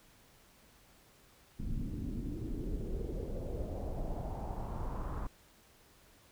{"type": "noise with low-pass filter sweep", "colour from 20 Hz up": "brown", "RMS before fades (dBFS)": -38, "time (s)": [1.59, 5.27], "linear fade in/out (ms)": 5, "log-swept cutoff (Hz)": [220, 1200], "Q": 3.2, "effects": ["pink hiss -63 dBFS RMS until 6.31 s"]}